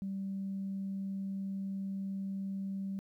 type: tone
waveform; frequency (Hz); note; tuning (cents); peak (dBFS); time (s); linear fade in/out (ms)
sine; 194.5; G3; -13; -34; 0.02-2.99; 0
effects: tanh soft clip ceiling -30 dBFS + 12-bit